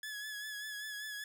sawtooth tone with vibrato, 1699 Hz, G#6, 39 cents sharp, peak -37 dBFS, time 0.03-1.24 s, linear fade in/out 2 ms, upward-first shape sine, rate 5.1 Hz, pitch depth 38 cents each way, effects none

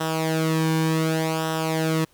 sawtooth tone with flanger, 160 Hz, D#3, 49 cents sharp, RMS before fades -23 dBFS, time 0-2.05 s, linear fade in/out 10 ms, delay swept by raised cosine 0.44 to 1.54 ms, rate 0.67 Hz, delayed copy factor -0.7, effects pink hiss -59 dBFS RMS until 2.13 s

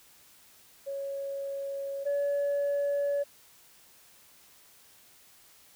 sine tone pair in turn, 554 / 569.2 Hz, C#5 / C#5, -1 / +46 cents, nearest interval unison, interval 47 cents, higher second, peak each -32 / -24 dBFS, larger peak second, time 0.86-2.05 / 2.05-3.24 s, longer neither, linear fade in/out 20 ms, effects tanh soft clip ceiling -24 dBFS + white hiss -58 dBFS RMS until 5.75 s

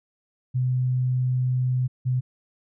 sine tone pair in turn, 127 / 127 Hz, B2 / B2, +49 / +49 cents, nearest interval unison, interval 0 cents, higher neither, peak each -20 dBFS, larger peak neither, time 0.54-1.88 / 2.05-2.21 s, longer first, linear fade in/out 20 ms, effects none

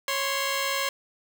10% pulse tone pair together, 551.3 / 1044 Hz, C#5 / C6, -10 / -4 cents, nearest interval major seventh, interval 1106 cents, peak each -19 / -21 dBFS, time 0.08-0.89 s, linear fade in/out 2 ms, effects none

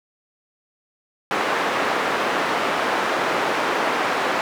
white band-pass noise, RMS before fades -22 dBFS, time 1.31-4.41 s, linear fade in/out 0 ms, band 300 to 1400 Hz, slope 12 dB/octave, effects none

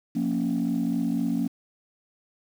sine chord, Bb minor, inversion second, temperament equal with one note detuned, 177.56 / 233.1 / 277.2 Hz, F3 / Bb3 / Db4, +29 / 0 / 0 cents, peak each -28 / -25 / -26 dBFS, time 0.15-1.48 s, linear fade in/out 10 ms, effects tanh soft clip ceiling -18 dBFS + 8-bit

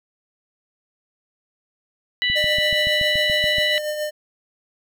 harmonic tone, 986 Hz, B5, 3 cents flat, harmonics 2 / 3 / 4, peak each -21 / -22 / -25 dBFS, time 2.22-3.78 s, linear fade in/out 0 ms
click train, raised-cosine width 5 ms, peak -20 dBFS, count 10, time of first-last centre 2.3-3.584 s, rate 7.01 Hz
square tone with tremolo, 604 Hz, D5, 48 cents sharp, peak -22 dBFS, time 2.35-4.11 s, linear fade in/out 20 ms, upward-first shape triangle, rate 7.3 Hz, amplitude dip 50%
effects none

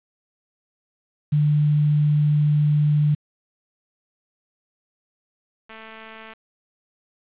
sine / 5% pulse tone pair in turn, 148.8 / 221.3 Hz, D3 / A3, +23 / +10 cents, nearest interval perfect fifth, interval 687 cents, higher second, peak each -15 / -27 dBFS, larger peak first, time 1.32-3.15 / 5.69-6.34 s, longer first, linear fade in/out 10 ms, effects resampled to 8000 Hz + 8-bit

